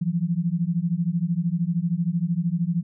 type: beating tone pair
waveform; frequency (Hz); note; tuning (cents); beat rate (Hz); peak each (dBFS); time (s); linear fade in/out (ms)
sine; 164.8 / 177.8; E3 / F3; 0 / +31; 13; -24; 0.01-2.83; 10
effects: none